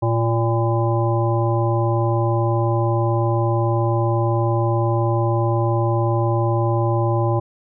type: harmonic tone with a mistuned harmonic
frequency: 115.7 Hz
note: A#2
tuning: 13 cents flat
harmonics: 1 / 3 / 5 / 7 / 9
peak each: -18 / -23 / -25 / -26 / -28 dBFS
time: 0.02-7.4 s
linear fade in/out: 10 ms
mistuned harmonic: 9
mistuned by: -46 cents
effects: none